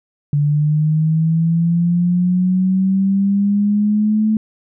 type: linear sweep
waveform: sine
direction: up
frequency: 144.4 to 218.1 Hz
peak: -12 dBFS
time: 0.33-4.37 s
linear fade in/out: 2 ms
effects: none